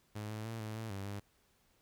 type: tone with pitch steps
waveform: sawtooth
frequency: 106 / 108.2 / 113.3 / 108.4 / 111.6 / 98.2 / 101.1 Hz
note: G#2 / A2 / A#2 / A2 / A2 / G2 / G#2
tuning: +36 / -29 / -49 / -25 / +25 / +4 / -46 cents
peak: -36 dBFS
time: 0.15-1.2 s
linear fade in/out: 10 ms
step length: 150 ms
effects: pink hiss -72 dBFS RMS until 1.81 s